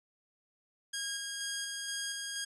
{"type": "tone with tremolo", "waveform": "10% pulse", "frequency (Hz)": 1630, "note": "G#6", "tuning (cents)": -33, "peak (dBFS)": -26, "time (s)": [0.93, 2.45], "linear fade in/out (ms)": 10, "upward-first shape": "square", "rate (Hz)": 2.1, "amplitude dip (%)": 25, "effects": ["resampled to 24000 Hz"]}